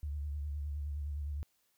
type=tone with vibrato; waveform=sine; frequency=72.9 Hz; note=D2; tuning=12 cents flat; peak=-35 dBFS; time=0.03-1.43 s; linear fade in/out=0 ms; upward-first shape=sine; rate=9.7 Hz; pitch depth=55 cents each way; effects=white hiss -75 dBFS RMS until 1.77 s